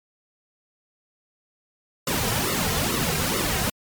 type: noise with flanger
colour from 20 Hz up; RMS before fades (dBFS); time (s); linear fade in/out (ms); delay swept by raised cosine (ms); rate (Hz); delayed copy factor
pink; -24; 2.07-3.7; 5; 1.2 to 3.5; 2.3; -0.85
effects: MP3 96 kbps